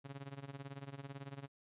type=tone with tremolo; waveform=sawtooth; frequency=138.7 Hz; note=C#3; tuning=1 cent sharp; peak=-39 dBFS; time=0.04-1.48 s; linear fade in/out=20 ms; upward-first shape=sine; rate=18 Hz; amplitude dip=85%; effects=resampled to 8000 Hz